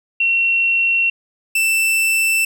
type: tone pair in turn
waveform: sine / 45% pulse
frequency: 2726 / 2664 Hz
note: F7 / E7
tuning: -43 / +18 cents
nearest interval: unison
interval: 39 cents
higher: first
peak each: -13 / -14 dBFS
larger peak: first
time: 0.2-1.1 / 1.55-2.45 s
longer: neither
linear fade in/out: 5 ms
effects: 9-bit